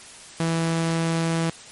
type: tone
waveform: sawtooth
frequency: 164.81 Hz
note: E3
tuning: in tune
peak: -17 dBFS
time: 0.4-1.5 s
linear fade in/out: 2 ms
effects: white hiss -43 dBFS RMS until 1.71 s + MP3 48 kbps